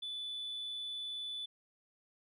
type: tone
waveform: sine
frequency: 3481 Hz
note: A7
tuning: 19 cents flat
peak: -37 dBFS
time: 0.02-1.46 s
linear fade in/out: 10 ms
effects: tanh soft clip ceiling -36 dBFS